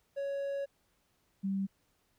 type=tone pair in turn; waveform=triangle / sine; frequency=557 / 194.61 Hz; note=C#5 / G3; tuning=+8 / -12 cents; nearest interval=octave + tritone; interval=1820 cents; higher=first; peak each=-31 / -30 dBFS; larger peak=second; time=0.16-0.66 / 1.43-1.67 s; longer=first; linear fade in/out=20 ms; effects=pink hiss -74 dBFS RMS until 2.18 s